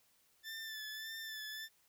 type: tone with vibrato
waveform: 20% pulse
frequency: 1760 Hz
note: A6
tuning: in tune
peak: -38 dBFS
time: 0.43-1.69 s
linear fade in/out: 50 ms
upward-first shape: sine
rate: 1.7 Hz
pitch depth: 34 cents each way
effects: white hiss -72 dBFS RMS until 1.88 s